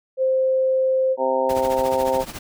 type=tone; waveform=sine; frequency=523.3 Hz; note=C5; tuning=in tune; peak=-16 dBFS; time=0.17-1.17 s; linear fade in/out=50 ms
type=harmonic tone; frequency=131.2 Hz; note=C3; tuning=5 cents sharp; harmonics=2 / 3 / 4 / 5 / 6 / 7; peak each=-31 / -28 / -20 / -28 / -28 / -24 dBFS; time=1.17-2.25 s; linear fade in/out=50 ms
type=noise with tremolo; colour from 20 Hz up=pink; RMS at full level=-31 dBFS; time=1.49-2.39 s; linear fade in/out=5 ms; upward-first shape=triangle; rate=14 Hz; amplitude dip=85%
effects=none